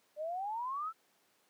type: exponential sweep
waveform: sine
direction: up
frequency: 587.3 to 1354 Hz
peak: -35 dBFS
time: 0.16-0.93 s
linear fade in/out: 50 ms
effects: pink hiss -71 dBFS RMS until 1.49 s + high-pass 300 Hz 12 dB/octave